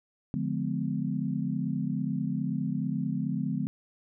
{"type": "chord", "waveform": "sine", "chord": "D diminished seventh", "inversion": "none", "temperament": "just", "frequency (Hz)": [146.83, 176.2, 211.4, 253.7], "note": ["D3", "F3", "Ab3", "Cb4"], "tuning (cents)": [0, 16, 31, 47], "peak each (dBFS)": -33, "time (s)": [0.34, 3.67], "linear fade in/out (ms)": 0, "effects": []}